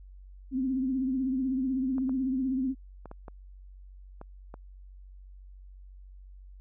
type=tone with vibrato; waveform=sine; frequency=261.6 Hz; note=C4; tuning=in tune; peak=-26 dBFS; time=0.51-2.75 s; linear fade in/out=50 ms; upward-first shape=triangle; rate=16 Hz; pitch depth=83 cents each way
type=clicks; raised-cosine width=1 ms; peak=-29 dBFS; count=7; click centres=1.982 / 2.094 / 3.057 / 3.114 / 3.282 / 4.214 / 4.541 s
effects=added 47 Hz sine -46 dBFS peak until 6.6 s